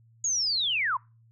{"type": "linear sweep", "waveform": "sine", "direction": "down", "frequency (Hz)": [6800, 940], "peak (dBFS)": -24, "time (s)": [0.24, 0.97], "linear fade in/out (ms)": 5, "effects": ["noise-tail reverb RT60 0.3 s tail -26 dB re dry", "added 114 Hz sine -56 dBFS peak until 1.31 s"]}